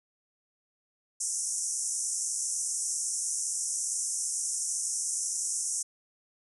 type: band-pass noise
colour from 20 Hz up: white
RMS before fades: -32 dBFS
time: 1.2-5.83 s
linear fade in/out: 10 ms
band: 5600 to 10000 Hz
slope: 96 dB/octave
effects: none